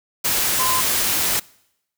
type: tone in noise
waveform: sine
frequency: 1027 Hz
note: C6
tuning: 33 cents flat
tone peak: -21 dBFS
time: 0.59-0.81 s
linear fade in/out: 10 ms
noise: white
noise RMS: -20 dBFS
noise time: 0.24-1.4 s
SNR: -4 dB
effects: noise-tail reverb RT60 0.8 s tail -24 dB re dry